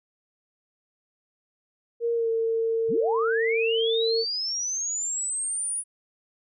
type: tone with pitch glide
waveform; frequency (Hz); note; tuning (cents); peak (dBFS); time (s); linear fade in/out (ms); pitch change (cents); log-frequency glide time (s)
sine; 467.3 to 453.2; A#4 to A#4; +4 to -49; -22; 2-4.25; 50; -53; 2.14-2.29
type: linear sweep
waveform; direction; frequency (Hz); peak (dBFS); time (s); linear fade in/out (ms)
sine; up; 87.31 to 9850; -26; 2.88-5.84; 50
effects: none